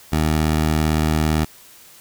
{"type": "tone", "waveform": "15% pulse", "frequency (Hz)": 77.78, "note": "D#2", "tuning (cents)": 0, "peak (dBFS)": -10, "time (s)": [0.12, 1.45], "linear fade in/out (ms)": 10, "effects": ["white hiss -46 dBFS RMS until 2 s"]}